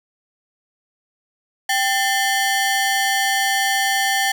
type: ring-modulated tone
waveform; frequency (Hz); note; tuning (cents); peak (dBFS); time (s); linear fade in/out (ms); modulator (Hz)
sawtooth; 1285; E6; -45; -10; 1.69-4.32; 5; 503
effects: 8-bit